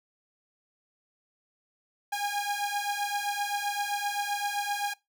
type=beating tone pair; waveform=sawtooth; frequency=812 / 819.7 Hz; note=G#5 / G#5; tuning=-39 / -23 cents; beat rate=7.7 Hz; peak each=-28 dBFS; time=2.12-4.94 s; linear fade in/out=10 ms; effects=noise-tail reverb RT60 0.2 s tail -22 dB re dry